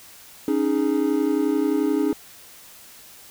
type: chord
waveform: triangle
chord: C# suspended second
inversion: none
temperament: equal with one note detuned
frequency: 277.2 / 308.6 / 415.3 Hz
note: C#4 / D#4 / G#4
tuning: 0 / -14 / 0 cents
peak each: -21 / -20 / -23 dBFS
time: 0.48-2.13 s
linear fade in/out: 2 ms
effects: white hiss -46 dBFS RMS until 3.3 s